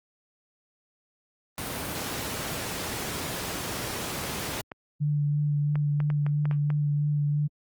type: noise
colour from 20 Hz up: pink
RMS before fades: -32 dBFS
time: 1.58-4.61 s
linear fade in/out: 0 ms
type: clicks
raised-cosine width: 0.5 ms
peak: -22 dBFS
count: 11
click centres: 4.189 / 4.364 / 4.504 / 4.718 / 5.756 / 6.003 / 6.102 / 6.265 / 6.455 / 6.512 / 6.703 s
type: tone with vibrato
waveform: sine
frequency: 146.83 Hz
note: D3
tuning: in tune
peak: -22 dBFS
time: 5-7.48 s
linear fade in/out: 20 ms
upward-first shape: sine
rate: 3 Hz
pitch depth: 15 cents each way
effects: high-pass 80 Hz 12 dB/octave + Opus 32 kbps